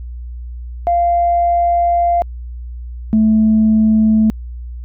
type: tone pair in turn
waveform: sine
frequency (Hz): 693 / 218.3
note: F5 / A3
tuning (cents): -14 / -13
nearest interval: octave + minor sixth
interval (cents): 1999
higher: first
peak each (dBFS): -10 / -7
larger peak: second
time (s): 0.87-2.22 / 3.13-4.3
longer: first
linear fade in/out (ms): 0
effects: tanh soft clip ceiling -5 dBFS + added 60 Hz sine -25 dBFS peak until 4.84 s